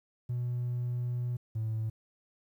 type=tone pair in turn; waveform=triangle; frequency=122.3 / 110.57 Hz; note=B2 / A2; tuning=-16 / +9 cents; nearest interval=major second; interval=175 cents; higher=first; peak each=-27 dBFS; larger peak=neither; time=0.29-1.37 / 1.55-1.9 s; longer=first; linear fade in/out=10 ms; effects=tanh soft clip ceiling -26 dBFS + 11-bit